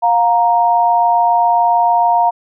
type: tone pair together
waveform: sine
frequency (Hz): 707 / 934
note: F5 / A#5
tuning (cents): +21 / +3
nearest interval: perfect fourth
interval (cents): 482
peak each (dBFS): -12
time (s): 0.02-2.31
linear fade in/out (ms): 20
effects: none